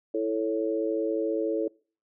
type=chord; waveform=sine; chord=A major; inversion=second; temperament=equal; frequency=329.6 / 440 / 554.4 Hz; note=E4 / A4 / C#5; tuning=0 / 0 / 0 cents; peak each=-29 / -28 / -31 dBFS; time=0.14-1.68 s; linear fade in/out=5 ms; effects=noise-tail reverb RT60 0.4 s tail -24 dB re dry